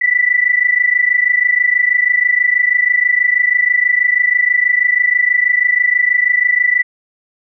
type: tone pair together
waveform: sine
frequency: 1960 / 1986.2 Hz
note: B6 / B6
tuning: -14 / +9 cents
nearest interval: unison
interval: 23 cents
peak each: -13 dBFS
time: 0.01-6.83 s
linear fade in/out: 10 ms
effects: none